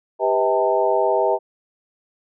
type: tone cluster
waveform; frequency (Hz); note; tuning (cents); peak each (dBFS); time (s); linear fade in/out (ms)
sine; 396.1 / 495.5 / 640 / 804 / 902; G4 / B4 / D#5 / G5 / A5; +18 / +6 / +49 / +44 / +43; -22 / -22 / -20 / -25 / -23; 0.19-1.39; 50
effects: none